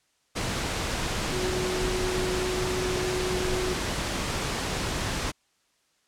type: tone in noise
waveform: sine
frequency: 367.7 Hz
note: F#4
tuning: 11 cents flat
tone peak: -28 dBFS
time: 1.32-3.75 s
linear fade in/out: 20 ms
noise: pink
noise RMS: -29 dBFS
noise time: 0.35-5.32 s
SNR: -2 dB
effects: white hiss -69 dBFS RMS until 6.07 s + low-pass 8000 Hz 12 dB/octave